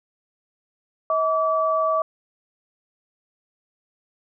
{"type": "tone pair together", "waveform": "sine", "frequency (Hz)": [639.5, 1152], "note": ["D#5", "D6"], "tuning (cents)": [47, -34], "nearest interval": "minor seventh", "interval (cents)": 1019, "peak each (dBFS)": -21, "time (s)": [1.1, 2.02], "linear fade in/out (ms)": 2, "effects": []}